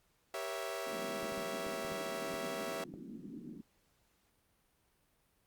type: chord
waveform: sawtooth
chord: G diminished seventh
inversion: none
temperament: equal with one note detuned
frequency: 392 / 474.9 / 554.4 / 659.3 Hz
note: G4 / Bb4 / Db5 / Fb5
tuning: 0 / +32 / 0 / 0 cents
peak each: -41 / -42 / -40 / -38 dBFS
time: 0.34-2.84 s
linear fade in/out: 2 ms
type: band-pass noise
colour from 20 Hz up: pink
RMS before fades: -48 dBFS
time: 0.86-3.62 s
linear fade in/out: 20 ms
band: 170 to 340 Hz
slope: 48 dB/octave
type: clicks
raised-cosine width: 2 ms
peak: -36 dBFS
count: 8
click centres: 1.23 / 1.322 / 1.378 / 1.667 / 1.849 / 1.92 / 2.34 / 2.939 s
effects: pink hiss -74 dBFS RMS until 5.46 s + Opus 48 kbps